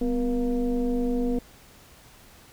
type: tone with frequency modulation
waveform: sine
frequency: 250.2 Hz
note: B3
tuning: 23 cents sharp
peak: -22 dBFS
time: 0.01-1.39 s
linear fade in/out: 5 ms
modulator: 226 Hz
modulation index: 1
effects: pink hiss -52 dBFS RMS until 2.52 s